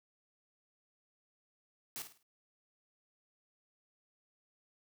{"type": "noise with echo", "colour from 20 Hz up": "white", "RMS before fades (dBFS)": -42, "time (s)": [1.96, 2.02], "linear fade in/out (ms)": 0, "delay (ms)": 52, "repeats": 4, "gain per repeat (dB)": -9, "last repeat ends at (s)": 2.228, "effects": ["high-pass 100 Hz 12 dB/octave"]}